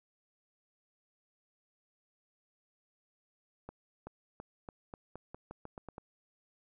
accelerating click train, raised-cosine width 1 ms, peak -30 dBFS, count 12, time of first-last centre 3.69-5.981 s, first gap 380 ms, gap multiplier 0.87, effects none

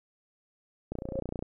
click train, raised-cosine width 2 ms, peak -21 dBFS, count 16, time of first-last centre 0.92-1.425 s, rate 29.7 Hz
sine tone with exponential growth, 540 Hz, C#5, 45 cents flat, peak -27 dBFS, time 0.98-1.2 s, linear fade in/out 5 ms, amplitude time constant 46 ms
effects none

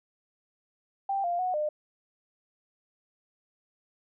sine tone with pitch steps, 786 / 697 / 735 / 604 Hz, G5 / F5 / F#5 / D5, +4 / -4 / -12 / +48 cents, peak -26 dBFS, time 1.09-1.69 s, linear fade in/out 5 ms, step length 150 ms, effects none

